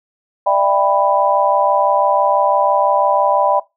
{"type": "chord", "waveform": "sine", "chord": "E minor seventh", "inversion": "third", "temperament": "just", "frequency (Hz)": [593.3, 659.3, 791.1, 988.9], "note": ["D5", "E5", "G5", "B5"], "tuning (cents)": [18, 0, 16, 2], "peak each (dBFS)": [-16, -19, -16, -16], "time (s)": [0.46, 3.6], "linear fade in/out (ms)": 10, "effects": ["noise-tail reverb RT60 0.2 s tail -19 dB re dry"]}